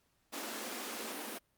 pink high-pass noise, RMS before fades -42 dBFS, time 0.32-1.39 s, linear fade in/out 20 ms, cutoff 210 Hz, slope 96 dB/octave, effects pink hiss -75 dBFS RMS until 1.57 s + Opus 48 kbps

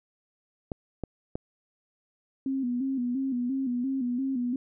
clicks, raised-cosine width 2 ms, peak -18 dBFS, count 3, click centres 0.718 / 1.037 / 1.355 s
sine tone with vibrato, 256 Hz, C4, 38 cents flat, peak -26 dBFS, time 2.46-4.56 s, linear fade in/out 2 ms, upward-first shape square, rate 2.9 Hz, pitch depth 81 cents each way
effects none

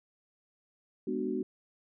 sine chord, G# half-diminished seventh, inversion none, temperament just, 207.7 / 249.2 / 299 / 373.8 Hz, G#3 / B3 / D4 / F#4, 0 / +16 / +31 / +18 cents, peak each -38 / -35 / -37 / -34 dBFS, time 1.07-1.43 s, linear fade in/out 5 ms, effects none

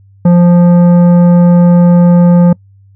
triangle tone with tanh clipping, 174.8 Hz, F3, 2 cents sharp, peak -4 dBFS, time 0.25-2.53 s, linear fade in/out 5 ms, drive 15 dB, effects noise-tail reverb RT60 0.1 s tail -26 dB re dry + added 98 Hz sine -39 dBFS peak until 2.95 s

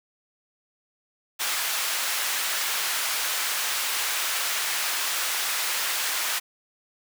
pink high-pass noise, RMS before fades -27 dBFS, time 1.39-6.4 s, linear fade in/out 20 ms, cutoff 1300 Hz, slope 12 dB/octave, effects none

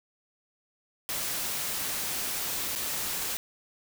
white noise with dropouts, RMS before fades -32 dBFS, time 1.09-3.37 s, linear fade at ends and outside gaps 0 ms, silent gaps 2.752-2.759 s, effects none

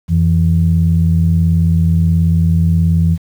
sine tone pair together, 87.31 / 165.87 Hz, F2 / E3, 0 / +11 cents, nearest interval major seventh, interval 1111 cents, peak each -11 dBFS, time 0.08-3.18 s, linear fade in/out 50 ms, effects tanh soft clip ceiling -1 dBFS + 7-bit

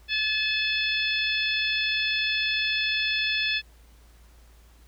harmonic tone, 863 Hz, A5, 34 cents flat, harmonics 2 / 3 / 4 / 5 / 6, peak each -30 / -27 / -28 / -34 / -36 dBFS, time 0.08-3.62 s, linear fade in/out 50 ms, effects added 57 Hz sine -51 dBFS peak until 4.87 s + pink hiss -60 dBFS RMS until 4.87 s

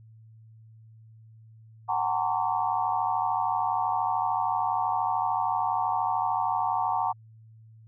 sine tone cluster, 745 / 818 / 912 / 1056 / 1144 Hz, F#5 / G#5 / A#5 / C6 / D6, +12 / -26 / -38 / +16 / -46 cents, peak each -29 / -32 / -28 / -34 / -33 dBFS, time 1.88-7.13 s, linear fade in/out 20 ms, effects added 111 Hz sine -49 dBFS peak until 7.87 s

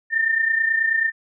sine tone pair together, 1800 / 1829.3 Hz, A6 / A#6, +39 / -33 cents, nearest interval unison, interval 28 cents, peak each -18 / -24 dBFS, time 0.1-1.12 s, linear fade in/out 50 ms, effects none

